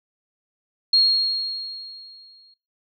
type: tone with exponential decay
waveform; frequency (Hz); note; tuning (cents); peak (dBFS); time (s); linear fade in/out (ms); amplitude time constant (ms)
sine; 4272; C8; +35; -12; 0.93-2.54; 5; 350
effects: noise-tail reverb RT60 0.4 s tail -26 dB re dry